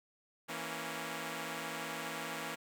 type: chord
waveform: 5% pulse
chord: A# diminished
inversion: second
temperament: equal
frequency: 164.81 / 233.1 / 277.2 Hz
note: E3 / A#3 / C#4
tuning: 0 / 0 / 0 cents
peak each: -32 dBFS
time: 0.48-2.56 s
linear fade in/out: 20 ms
effects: none